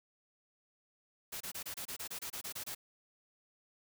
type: noise bursts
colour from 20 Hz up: white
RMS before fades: -42 dBFS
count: 13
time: 1.32-2.75 s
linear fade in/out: 10 ms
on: 86 ms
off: 26 ms
effects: none